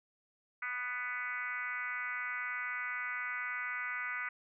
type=tone with frequency modulation; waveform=sine; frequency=1736 Hz; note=A6; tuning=24 cents flat; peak=-35 dBFS; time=0.62-4.29 s; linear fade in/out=5 ms; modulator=251 Hz; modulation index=2.1; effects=none